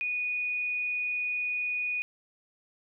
sine tone, 2469 Hz, D#7, 14 cents flat, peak -28 dBFS, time 0.01-2.02 s, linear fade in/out 0 ms, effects none

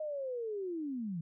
sine linear sweep, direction down, 627 to 155.56 Hz, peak -35 dBFS, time 0-1.21 s, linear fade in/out 5 ms, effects none

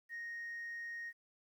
sine tone, 1864.7 Hz, A#6, in tune, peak -40 dBFS, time 0.09-1.13 s, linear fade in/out 50 ms, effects tanh soft clip ceiling -39 dBFS + 12-bit

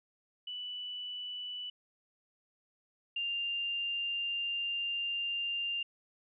sine tone pair in turn, 2970 / 2794 Hz, F#7 / F7, +6 / 0 cents, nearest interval minor second, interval 106 cents, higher first, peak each -38 / -32 dBFS, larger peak second, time 0.47-1.7 / 3.16-5.83 s, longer second, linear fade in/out 5 ms, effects none

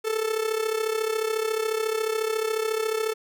45% pulse tone with amplitude modulation, 440 Hz, A4, in tune, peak -21 dBFS, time 0.04-3.14 s, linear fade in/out 20 ms, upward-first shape sine, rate 34.1 Hz, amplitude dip 70%, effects none

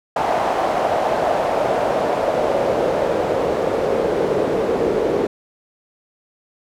pink noise with band-pass filter sweep, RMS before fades -19 dBFS, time 0.16-5.27 s, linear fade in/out 5 ms, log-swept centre 740 to 420 Hz, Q 2.9, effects none

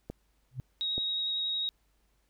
clicks, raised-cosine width 2 ms, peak -24 dBFS, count 2, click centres 0.1 / 0.98 s
sine tone with exponential growth, 128.2 Hz, C3, 35 cents flat, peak -29 dBFS, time 0.51-0.6 s, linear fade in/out 0 ms, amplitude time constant 19 ms
sine tone with vibrato, 3785 Hz, A#7, 26 cents sharp, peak -29 dBFS, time 0.81-1.69 s, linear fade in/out 0 ms, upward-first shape sine, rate 11 Hz, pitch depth 10 cents each way
effects added 50 Hz sine -70 dBFS peak until 2.29 s + pink hiss -74 dBFS RMS until 2.29 s

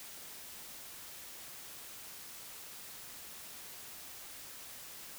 silence, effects white hiss -49 dBFS RMS until 5.18 s

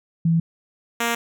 sine / 5% pulse tone pair in turn, 165.4 / 233.9 Hz, E3 / A#3, +6 / +6 cents, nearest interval tritone, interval 600 cents, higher second, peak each -15 / -9 dBFS, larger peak second, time 0.25-0.4 / 1-1.15 s, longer neither, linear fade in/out 5 ms, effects none

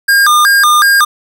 square tone with vibrato, 1396.9 Hz, F6, in tune, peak -6 dBFS, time 0.08-1.05 s, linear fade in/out 10 ms, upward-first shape square, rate 2.7 Hz, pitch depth 250 cents each way, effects none

